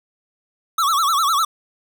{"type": "tone with vibrato", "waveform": "square", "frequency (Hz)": 1220, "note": "D#6", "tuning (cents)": -34, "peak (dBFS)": -16, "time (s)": [0.78, 1.45], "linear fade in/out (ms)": 5, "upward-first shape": "sine", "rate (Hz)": 9.9, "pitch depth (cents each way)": 180, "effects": []}